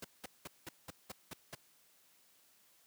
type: noise bursts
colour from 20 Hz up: pink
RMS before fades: -45 dBFS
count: 8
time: 0.02-1.55 s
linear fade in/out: 5 ms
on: 25 ms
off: 190 ms
effects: white hiss -68 dBFS RMS until 2.86 s + high-pass 100 Hz 12 dB/octave